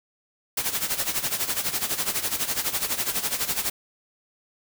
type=noise with tremolo; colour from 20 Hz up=white; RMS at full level=-24 dBFS; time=0.57-3.7 s; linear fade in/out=5 ms; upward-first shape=sine; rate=12 Hz; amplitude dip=75%; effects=none